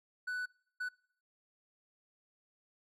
triangle tone bursts at uneven times, 1489 Hz, F#6, 11 cents sharp, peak -33 dBFS, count 2, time 0.27-0.46 / 0.8-0.89 s, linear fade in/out 10 ms, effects noise-tail reverb RT60 0.6 s tail -24 dB re dry

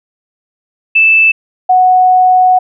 sine tone pair in turn, 2637 / 737.9 Hz, E7 / F#5, 0 / -5 cents, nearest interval octave + minor seventh, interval 2205 cents, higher first, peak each -4 dBFS, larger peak neither, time 0.95-1.32 / 1.69-2.59 s, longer second, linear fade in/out 10 ms, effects none

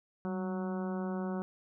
harmonic tone with a mistuned harmonic, 185 Hz, F#3, in tune, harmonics 1 / 2 / 3 / 4 / 5 / 6 / 7 / 8, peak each -34 / -40 / -44 / -46 / -48 / -50 / -51 / -52 dBFS, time 0.25-1.42 s, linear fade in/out 0 ms, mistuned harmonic 1, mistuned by +49 cents, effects none

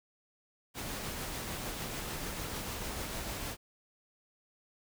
pink noise with tremolo, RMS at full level -38 dBFS, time 0.74-3.57 s, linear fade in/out 50 ms, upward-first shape triangle, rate 6.7 Hz, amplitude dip 25%, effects none

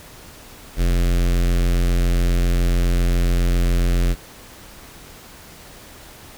square tone with notch filter, 43.65 Hz, F1, in tune, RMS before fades -17 dBFS, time 0.76-4.16 s, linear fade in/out 50 ms, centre 920 Hz, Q 1.2, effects pink hiss -42 dBFS RMS until 6.37 s

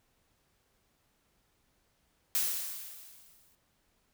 blue noise with exponential decay, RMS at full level -28 dBFS, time 2.35-3.55 s, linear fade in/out 0 ms, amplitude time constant 260 ms, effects pink hiss -73 dBFS RMS until 4.13 s

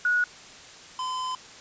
sine / square tone pair in turn, 1459 / 1021 Hz, F#6 / C6, -25 / -43 cents, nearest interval tritone, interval 618 cents, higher first, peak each -20 / -29 dBFS, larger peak first, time 0.05-0.24 / 0.99-1.35 s, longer second, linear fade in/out 2 ms, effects white hiss -46 dBFS RMS until 1.6 s + resampled to 16000 Hz

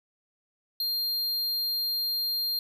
square tone, 4200 Hz, C8, 6 cents sharp, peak -27 dBFS, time 0.8-2.59 s, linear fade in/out 2 ms, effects none

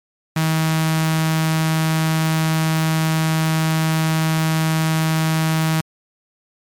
sawtooth tone with notch filter, 159.4 Hz, D#3, 42 cents sharp, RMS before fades -18 dBFS, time 0.36-5.81 s, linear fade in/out 5 ms, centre 430 Hz, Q 0.98, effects MP3 96 kbps

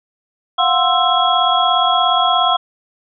sine tone cluster, 703 / 740 / 1048 / 1325 / 3320 Hz, F5 / F#5 / C6 / E6 / G#7, +11 / 0 / +2 / +9 / -1 cents, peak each -18 dBFS, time 0.58-2.57 s, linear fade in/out 10 ms, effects none

